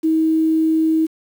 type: tone with quantisation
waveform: sine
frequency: 319.1 Hz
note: D#4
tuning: 44 cents sharp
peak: -13 dBFS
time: 0.03-1.07 s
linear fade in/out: 20 ms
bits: 7
effects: none